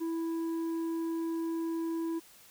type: tone with tanh clipping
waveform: triangle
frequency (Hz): 329.6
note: E4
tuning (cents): 0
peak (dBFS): -32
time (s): 0-2.2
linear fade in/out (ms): 20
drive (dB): 10
effects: white hiss -57 dBFS RMS until 2.5 s